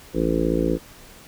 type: harmonic tone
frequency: 56.3 Hz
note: A1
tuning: 40 cents sharp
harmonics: 1 / 3 / 4 / 5 / 6 / 7 / 8 / 9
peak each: -28 / -26 / -31 / -25 / -25 / -30 / -27 / -28 dBFS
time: 0.13-0.79 s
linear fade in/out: 50 ms
effects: pink hiss -46 dBFS RMS until 1.27 s